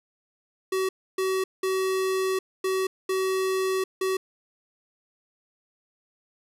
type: tone bursts at uneven times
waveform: square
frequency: 378.7 Hz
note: F#4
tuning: 40 cents sharp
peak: -24 dBFS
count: 6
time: 0.72-0.89 / 1.18-1.44 / 1.63-2.39 / 2.64-2.87 / 3.09-3.84 / 4.01-4.17 s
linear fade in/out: 5 ms
effects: resampled to 32000 Hz + 9-bit